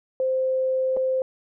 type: tone with dropouts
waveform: sine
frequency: 521 Hz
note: C5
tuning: 7 cents flat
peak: -20 dBFS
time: 0.2-1.22 s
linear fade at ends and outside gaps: 1 ms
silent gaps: 0.966-0.97 s
effects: none